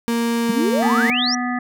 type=tone with pitch glide; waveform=35% pulse; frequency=233.1 to 230 Hz; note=A#3 to A#3; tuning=0 to -23 cents; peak=-16 dBFS; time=0.08-1.1 s; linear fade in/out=0 ms; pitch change=-23 cents; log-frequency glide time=0.4-0.77 s
type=exponential sweep; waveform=sine; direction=up; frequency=190.7 to 5890 Hz; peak=-18 dBFS; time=0.49-1.35 s; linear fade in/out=5 ms
type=harmonic tone; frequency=246.9 Hz; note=B3; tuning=in tune; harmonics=1 / 3 / 5 / 7 / 8; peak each=-22 / -27 / -29 / -30 / -31 dBFS; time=0.82-1.59 s; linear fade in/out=5 ms
effects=none